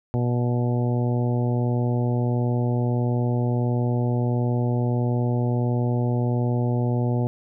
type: harmonic tone with a mistuned harmonic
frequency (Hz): 121.5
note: B2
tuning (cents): -28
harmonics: 1 / 2 / 3 / 4 / 5 / 6 / 7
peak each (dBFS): -21 / -27 / -31 / -33 / -35 / -37 / -38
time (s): 0.14-7.27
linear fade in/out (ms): 0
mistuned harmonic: 7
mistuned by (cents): +20
effects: none